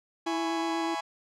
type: chord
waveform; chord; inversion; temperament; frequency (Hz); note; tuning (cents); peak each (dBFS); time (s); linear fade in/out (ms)
40% pulse; C# minor seventh; first; just; 665.2 / 831.5 / 997.9 / 1108.7; E5 / G#5 / B5 / C#6; +16 / +2 / +18 / 0; -38 / -32 / -37 / -38; 0.26-1.01; 10
type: tone with vibrato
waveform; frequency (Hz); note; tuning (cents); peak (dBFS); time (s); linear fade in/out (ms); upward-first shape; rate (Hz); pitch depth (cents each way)
triangle; 330; E4; +2; -28; 0.26-0.95; 10; square; 8.2; 16
effects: low-pass 6000 Hz 12 dB/octave